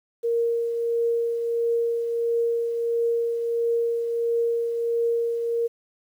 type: tone with tremolo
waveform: sine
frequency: 466.2 Hz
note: A#4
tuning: in tune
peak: -19 dBFS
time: 0.23-5.68 s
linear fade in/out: 20 ms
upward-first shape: triangle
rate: 1.5 Hz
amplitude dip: 45%
effects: 9-bit